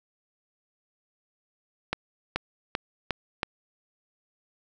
accelerating click train, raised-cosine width 0.3 ms, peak -10 dBFS, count 5, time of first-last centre 1.93-3.431 s, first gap 430 ms, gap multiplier 0.91, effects none

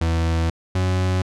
40% pulse tone pair in turn, 82.41 / 92.5 Hz, E2 / F#2, 0 / 0 cents, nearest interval major second, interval 200 cents, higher second, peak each -17 dBFS, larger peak neither, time 0.01-0.5 / 0.75-1.22 s, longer first, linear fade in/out 5 ms, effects low-pass 7000 Hz 12 dB/octave

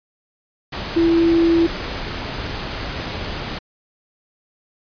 sine tone in noise, 334.1 Hz, E4, 23 cents sharp, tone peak -12 dBFS, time 0.96-1.67 s, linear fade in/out 10 ms, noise pink, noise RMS -27 dBFS, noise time 0.72-3.59 s, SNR +12 dB, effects resampled to 11025 Hz

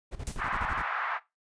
brown noise with tremolo, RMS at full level -36 dBFS, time 0.11-0.83 s, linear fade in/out 20 ms, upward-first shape square, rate 12 Hz, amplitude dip 80%
blue noise with exponential decay, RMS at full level -34 dBFS, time 0.27-0.49 s, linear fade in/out 0 ms, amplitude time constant 47 ms
white band-pass noise, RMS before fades -32 dBFS, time 0.37-1.2 s, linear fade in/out 50 ms, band 900 to 1600 Hz, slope 24 dB/octave
effects noise-tail reverb RT60 0.2 s tail -17 dB re dry + resampled to 22050 Hz

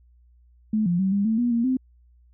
sine tone with pitch steps, 215.7 / 174.3 / 191.2 / 200.8 / 221.8 / 241.5 / 233.3 / 258.7 Hz, A3 / F3 / G3 / G3 / A3 / B3 / A#3 / C4, -34 / -3 / -43 / +42 / +14 / -39 / +2 / -19 cents, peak -19 dBFS, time 0.73-1.77 s, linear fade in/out 5 ms, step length 130 ms, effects added 60 Hz sine -53 dBFS peak until 2.33 s

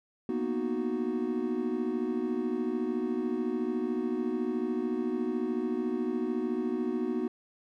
triangle chord, B major seventh, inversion third, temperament equal, 233.1 / 246.9 / 311.1 / 370 Hz, A#3 / B3 / D#4 / F#4, 0 / 0 / 0 / 0 cents, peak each -34 / -31 / -33 / -31 dBFS, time 0.29-7.28 s, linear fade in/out 2 ms, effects none

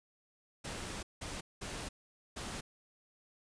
pink noise bursts at uneven times, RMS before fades -42 dBFS, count 4, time 0.64-1.03 / 1.21-1.41 / 1.61-1.89 / 2.36-2.61 s, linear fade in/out 10 ms, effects resampled to 22050 Hz

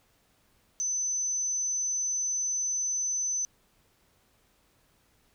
sine tone, 6070 Hz, F#8, 43 cents sharp, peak -27 dBFS, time 0.8-3.45 s, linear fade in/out 0 ms, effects pink hiss -67 dBFS RMS until 5.34 s

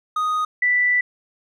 triangle / sine tone pair in turn, 1244.5 / 1975.5 Hz, D#6 / B6, 0 / 0 cents, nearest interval minor sixth, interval 800 cents, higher second, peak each -17 / -15 dBFS, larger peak second, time 0.16-0.45 / 0.62-1.01 s, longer second, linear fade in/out 5 ms, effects none

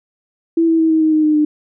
sine tone with pitch steps, 330.9 / 326.5 / 322.2 / 318 / 313.8 / 309.6 / 305.5 / 301.5 Hz, E4 / E4 / E4 / D#4 / D#4 / D#4 / D#4 / D4, +7 / -17 / -39 / +38 / +15 / -9 / -32 / +46 cents, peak -10 dBFS, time 0.57-1.45 s, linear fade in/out 5 ms, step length 110 ms, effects none

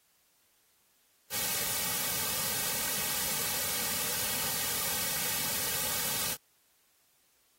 white noise with comb filter, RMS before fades -32 dBFS, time 1.3-6.37 s, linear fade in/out 50 ms, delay 2.9 ms, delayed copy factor -0.9, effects white hiss -69 dBFS RMS until 7.58 s + AAC 48 kbps

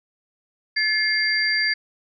sine tone cluster, 1727 / 2125 / 4717 Hz, A6 / C7 / D8, -33 / +26 / +7 cents, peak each -23 dBFS, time 0.76-1.74 s, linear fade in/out 10 ms, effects none

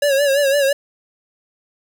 square tone with vibrato, 560 Hz, C#5, 18 cents sharp, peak -14 dBFS, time 0.02-0.73 s, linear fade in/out 5 ms, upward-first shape sine, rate 5.9 Hz, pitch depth 70 cents each way, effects 7-bit

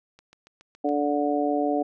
click train, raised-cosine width 0.2 ms, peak -33 dBFS, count 6, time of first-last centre 0.19-0.89 s, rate 7.14 Hz
harmonic tone, 145.8 Hz, D3, 12 cents flat, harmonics 2 / 3 / 4 / 5, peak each -25 / -29 / -28 / -27 dBFS, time 0.84-1.83 s, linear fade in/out 10 ms
effects none

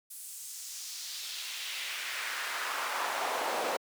brown noise with high-pass filter sweep, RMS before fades -36 dBFS, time 0.1-3.77 s, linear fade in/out 10 ms, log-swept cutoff 10000 to 540 Hz, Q 1.5, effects high-pass 300 Hz 12 dB/octave

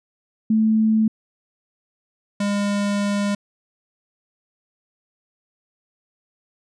sine / square tone pair in turn, 219.2 / 202.9 Hz, A3 / G#3, -6 / -40 cents, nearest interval minor second, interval 134 cents, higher first, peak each -14 / -20 dBFS, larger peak first, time 0.5-1.08 / 2.4-3.35 s, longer second, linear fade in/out 5 ms, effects resampled to 22050 Hz

